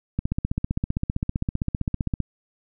click train, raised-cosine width 5 ms, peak -11 dBFS, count 32, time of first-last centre 0.19-2.203 s, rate 15.4 Hz, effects none

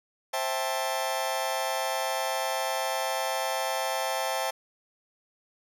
sawtooth chord, A minor seventh, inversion first, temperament just, 528 / 660 / 792 / 880 Hz, C5 / E5 / G5 / A5, +16 / +2 / +18 / 0 cents, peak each -29 dBFS, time 0.33-4.51 s, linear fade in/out 10 ms, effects none

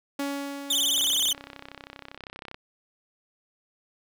sawtooth tone with exponential decay, 280.8 Hz, C#4, 22 cents sharp, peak -23 dBFS, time 0.19-2.17 s, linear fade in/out 5 ms, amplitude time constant 430 ms
sawtooth tone with vibrato, 3322 Hz, G#7, in tune, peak -19 dBFS, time 0.7-1.33 s, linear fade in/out 5 ms, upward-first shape sine, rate 19 Hz, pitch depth 190 cents each way
click train, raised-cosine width 0.3 ms, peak -23 dBFS, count 52, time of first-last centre 0.98-2.544 s, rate 32.6 Hz
effects none

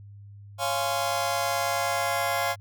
sawtooth chord, Db major seventh, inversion none, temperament just, 554.4 / 693 / 831.5 / 1039.4 Hz, Db5 / F5 / Ab5 / C6, 0 / -14 / +2 / -12 cents, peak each -27 / -24 / -28 / -28 dBFS, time 0.58-2.56 s, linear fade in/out 50 ms, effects added 101 Hz sine -43 dBFS peak until 2.6 s

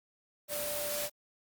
sine tone in noise, 587.3 Hz, D5, in tune, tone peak -37 dBFS, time 0.48-1.1 s, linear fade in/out 50 ms, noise white, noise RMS -36 dBFS, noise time 0.48-1.1 s, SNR -4 dB, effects Opus 24 kbps

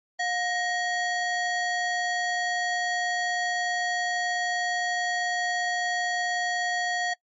square ring-modulated tone, 1296 Hz, E6, 30 cents flat, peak -23 dBFS, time 0.19-7.14 s, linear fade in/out 10 ms, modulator 581 Hz, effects noise-tail reverb RT60 0.1 s tail -23 dB re dry + MP3 32 kbps

